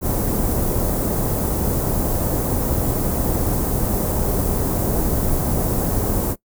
pink band-stop noise, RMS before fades -20 dBFS, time 0.01-6.36 s, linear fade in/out 50 ms, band 650 to 13000 Hz, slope 12 dB/octave, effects noise-tail reverb RT60 0.1 s tail -20 dB re dry

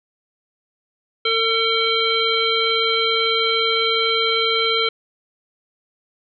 harmonic tone with a mistuned harmonic, 451.8 Hz, A4, 46 cents sharp, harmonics 1 / 3 / 5 / 7 / 9, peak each -22 / -24 / -24 / -21 / -24 dBFS, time 1.25-4.89 s, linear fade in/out 5 ms, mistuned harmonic 9, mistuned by -16 cents, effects none

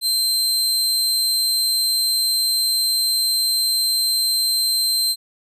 sawtooth tone, 4122 Hz, C8, 27 cents flat, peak -14 dBFS, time 0.01-5.16 s, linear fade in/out 50 ms, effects resampled to 32000 Hz

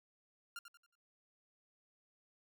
sawtooth tone with echo, 1396.9 Hz, F6, in tune, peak -40 dBFS, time 0.56-0.59 s, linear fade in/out 2 ms, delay 91 ms, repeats 4, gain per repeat -9 dB, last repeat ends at 0.954 s, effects none

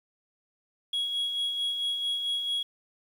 sine tone with tremolo, 3322 Hz, G#7, in tune, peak -23 dBFS, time 0.93-2.63 s, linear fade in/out 5 ms, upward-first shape sine, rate 4.5 Hz, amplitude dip 50%, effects tanh soft clip ceiling -25 dBFS + 9-bit

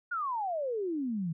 sine exponential sweep, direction down, 1470 to 155.56 Hz, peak -30 dBFS, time 0.11-1.33 s, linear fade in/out 10 ms, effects none

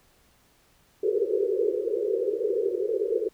pink band-pass noise, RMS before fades -26 dBFS, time 1.03-3.29 s, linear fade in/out 5 ms, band 370 to 500 Hz, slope 96 dB/octave, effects pink hiss -62 dBFS RMS until 3.33 s

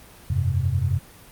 sine chord, F suspended second, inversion none, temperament just, 87.31 / 98.22 / 130.96 Hz, F2 / G2 / C3, 0 / +4 / +2 cents, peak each -24 dBFS, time 0.3-0.99 s, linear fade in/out 5 ms, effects pink hiss -47 dBFS RMS until 1.31 s + Opus 32 kbps

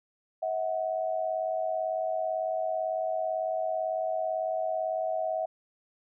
sine tone pair together, 642 / 740 Hz, E5 / F#5, -46 / 0 cents, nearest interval major second, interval 246 cents, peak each -29 / -32 dBFS, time 0.42-5.46 s, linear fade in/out 10 ms, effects none

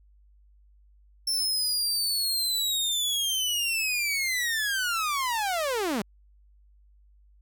sawtooth linear sweep, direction down, 5390 to 184.4 Hz, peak -22 dBFS, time 1.27-6.02 s, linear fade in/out 5 ms, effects added 50 Hz sine -55 dBFS peak until 7.41 s

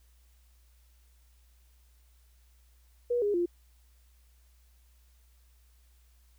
sine tone with pitch steps, 483.3 / 410.9 / 348.3 Hz, B4 / G#4 / F4, -38 / -18 / -5 cents, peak -25 dBFS, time 3.1-3.46 s, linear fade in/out 10 ms, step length 120 ms, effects added 60 Hz sine -59 dBFS peak until 6.38 s + white hiss -70 dBFS RMS until 6.38 s

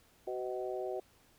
harmonic tone with a mistuned harmonic, 125.4 Hz, B2, 27 cents sharp, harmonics 3 / 4 / 5 / 6, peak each -38 / -42 / -41 / -44 dBFS, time 0.27-1 s, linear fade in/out 5 ms, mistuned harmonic 4, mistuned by +16 cents, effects pink hiss -66 dBFS RMS until 1.38 s

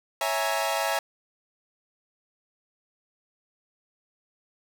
sawtooth chord, A# half-diminished seventh, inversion first, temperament equal, 554.4 / 659.3 / 830.6 / 932.3 Hz, C#5 / E5 / G#5 / A#5, 0 / 0 / 0 / 0 cents, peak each -28 / -25 / -26 / -28 dBFS, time 0.21-0.99 s, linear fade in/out 2 ms, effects none

